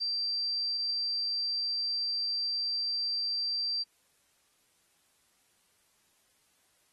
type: tone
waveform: sine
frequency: 4699 Hz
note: D8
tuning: in tune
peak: -29 dBFS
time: 0-3.84 s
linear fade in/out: 20 ms
effects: white hiss -70 dBFS RMS until 6.92 s + AAC 32 kbps